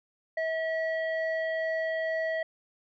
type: tone pair together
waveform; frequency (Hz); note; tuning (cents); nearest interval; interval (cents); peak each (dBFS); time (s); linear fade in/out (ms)
sine; 645 / 1932.8; E5 / B6; -38 / -38; octave + perfect fifth; 1900; -27 / -31; 0.37-2.43; 5
effects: tanh soft clip ceiling -24 dBFS